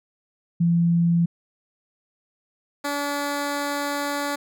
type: tone pair in turn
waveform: sine / 10% pulse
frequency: 170 / 286.8 Hz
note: F3 / D4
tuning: -46 / -41 cents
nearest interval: major sixth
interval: 905 cents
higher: second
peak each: -16 dBFS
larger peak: neither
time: 0.6-1.26 / 2.84-4.36 s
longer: second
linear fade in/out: 10 ms
effects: none